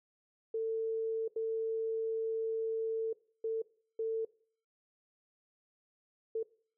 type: tone bursts at uneven times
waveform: sine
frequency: 447.3 Hz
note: A4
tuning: 28 cents sharp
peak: -31 dBFS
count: 5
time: 0.54-1.28 / 1.36-3.13 / 3.44-3.62 / 3.99-4.25 / 6.35-6.43 s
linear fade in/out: 5 ms
effects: noise-tail reverb RT60 0.5 s tail -21 dB re dry